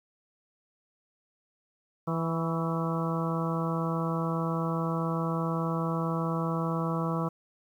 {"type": "harmonic tone with a mistuned harmonic", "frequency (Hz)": 164.81, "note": "E3", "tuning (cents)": 0, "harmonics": [1, 2, 3, 4, 5, 6, 7, 8], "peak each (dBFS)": [-29, -36, -36, -39, -42, -39, -37, -39], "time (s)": [2.07, 7.29], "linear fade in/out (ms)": 10, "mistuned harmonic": 7, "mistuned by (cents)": -33, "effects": ["10-bit"]}